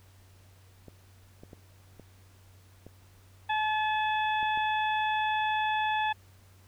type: clicks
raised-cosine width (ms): 2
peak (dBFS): -33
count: 7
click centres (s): 0.883 / 1.435 / 1.532 / 1.997 / 2.866 / 4.429 / 4.575
type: harmonic tone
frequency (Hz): 860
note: A5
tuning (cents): -40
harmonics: 1 / 2 / 3 / 4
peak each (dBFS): -27 / -33 / -37 / -39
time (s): 3.49-6.13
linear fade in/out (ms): 10
effects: added 94 Hz sine -55 dBFS peak until 6.67 s + pink hiss -62 dBFS RMS until 6.67 s